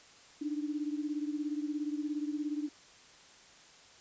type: beating tone pair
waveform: sine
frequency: 293.7 / 310.7 Hz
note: D4 / D#4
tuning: 0 / -2 cents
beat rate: 17 Hz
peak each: -34 / -38 dBFS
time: 0.41-2.69 s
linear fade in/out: 10 ms
effects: white hiss -57 dBFS RMS until 4 s + resampled to 16000 Hz